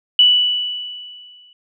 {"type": "tone with exponential decay", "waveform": "sine", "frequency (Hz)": 2961, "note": "F#7", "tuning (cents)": 1, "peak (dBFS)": -6, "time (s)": [0.19, 1.53], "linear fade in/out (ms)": 2, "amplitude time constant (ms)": 290, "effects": []}